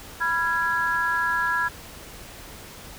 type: chord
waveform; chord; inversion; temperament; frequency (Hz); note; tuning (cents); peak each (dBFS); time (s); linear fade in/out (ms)
sine; F diminished; second; equal with one note detuned; 987.8 / 1371.3 / 1661.2; Cb6 / F6 / Ab6; 0 / -32 / 0; -26 / -27 / -23; 0.2-1.69; 20
effects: tanh soft clip ceiling -12 dBFS + pink hiss -42 dBFS RMS until 2.98 s